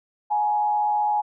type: tone with frequency modulation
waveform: sine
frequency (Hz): 838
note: G#5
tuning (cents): +15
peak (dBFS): -19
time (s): 0.3-1.22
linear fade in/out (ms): 20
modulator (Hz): 109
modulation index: 0.44
effects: none